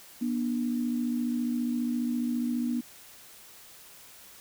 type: tone pair together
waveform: sine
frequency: 241.7 / 296.4 Hz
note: B3 / D4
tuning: -37 / +16 cents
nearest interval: major third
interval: 353 cents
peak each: -27 / -34 dBFS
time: 0.21-2.81 s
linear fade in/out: 10 ms
effects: white hiss -51 dBFS RMS until 4.4 s